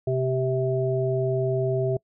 harmonic tone, 130 Hz, C3, 11 cents flat, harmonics 1 / 3 / 5, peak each -25 / -25 / -28 dBFS, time 0.07-1.97 s, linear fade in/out 5 ms, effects noise-tail reverb RT60 0.1 s tail -25 dB re dry

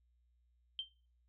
sine tone with exponential decay, 3136 Hz, G7, in tune, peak -33 dBFS, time 0.79-0.9 s, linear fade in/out 1 ms, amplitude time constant 22 ms, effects noise-tail reverb RT60 0.4 s tail -20 dB re dry + added 60 Hz sine -70 dBFS peak until 1.28 s

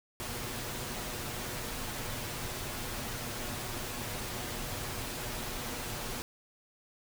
pink noise with comb filter, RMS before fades -38 dBFS, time 0.2-6.22 s, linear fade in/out 0 ms, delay 8.3 ms, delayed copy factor +0.5, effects none

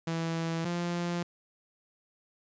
sawtooth tone pair in turn, 164.81 / 173.41 Hz, E3 / F3, 0 / -12 cents, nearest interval minor second, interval 88 cents, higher second, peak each -26 dBFS, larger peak neither, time 0.07-0.65 / 0.65-1.23 s, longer neither, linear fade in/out 5 ms, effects resampled to 16000 Hz

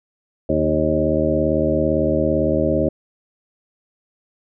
harmonic tone with a mistuned harmonic, 77.78 Hz, D#2, in tune, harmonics 1 / 2 / 3 / 4 / 5 / 7 / 8, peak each -26 / -26 / -24 / -22 / -24 / -21 / -23 dBFS, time 0.49-2.89 s, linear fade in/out 5 ms, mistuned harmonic 2, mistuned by -32 cents, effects none

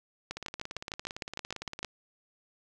two click trains, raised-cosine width 0.2 ms, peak -21 / -18 dBFS, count 27 / 11, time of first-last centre 0.37-1.847 / 0.31-1.83 s, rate 17.6 / 6.58 Hz, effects none

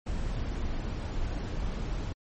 brown noise, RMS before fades -32 dBFS, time 0.06-2.13 s, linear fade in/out 10 ms, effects MP3 32 kbps

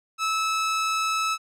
sawtooth tone, 1303 Hz, E6, 20 cents flat, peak -19 dBFS, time 0.18-1.38 s, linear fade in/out 50 ms, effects low-pass 9000 Hz 12 dB/octave

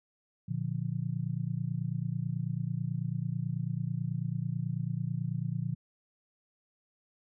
sine chord, Bb major, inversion none, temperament just, 116.54 / 145.68 / 174.81 Hz, Bb2 / D3 / F3, 0 / -14 / +2 cents, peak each -35 / -34 / -36 dBFS, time 0.48-5.75 s, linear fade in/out 10 ms, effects none

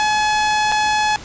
sawtooth tone with dropouts, 850 Hz, G#5, 40 cents sharp, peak -11 dBFS, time 0-1.16 s, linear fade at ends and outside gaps 0 ms, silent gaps 0.717-0.721 s, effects pink hiss -36 dBFS RMS until 1.24 s + resampled to 16000 Hz

